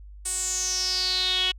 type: tone with band-pass filter sweep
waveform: sawtooth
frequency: 370 Hz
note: F#4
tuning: in tune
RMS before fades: -26 dBFS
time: 0.25-1.52 s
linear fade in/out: 10 ms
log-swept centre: 8600 to 3100 Hz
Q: 7.7
effects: added 50 Hz sine -41 dBFS peak until 1.58 s